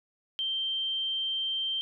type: tone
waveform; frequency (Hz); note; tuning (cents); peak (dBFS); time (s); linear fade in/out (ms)
sine; 3140; G7; +2; -28; 0.39-1.81; 0
effects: none